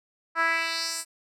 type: tone with band-pass filter sweep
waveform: 10% pulse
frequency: 329.6 Hz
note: E4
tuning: in tune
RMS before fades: -27 dBFS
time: 0.35-1.05 s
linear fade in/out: 50 ms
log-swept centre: 1300 to 9100 Hz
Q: 2.3
effects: none